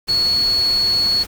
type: tone in noise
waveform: sine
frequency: 4375 Hz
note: C#8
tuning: 24 cents flat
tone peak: -14 dBFS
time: 0.08-1.24 s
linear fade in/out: 20 ms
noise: pink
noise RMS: -31 dBFS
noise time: 0.07-1.27 s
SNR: +14 dB
effects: none